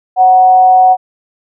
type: tone with frequency modulation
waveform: sine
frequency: 743 Hz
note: F#5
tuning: 7 cents sharp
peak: -3 dBFS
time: 0.16-0.97 s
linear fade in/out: 50 ms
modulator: 203 Hz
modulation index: 0.21
effects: none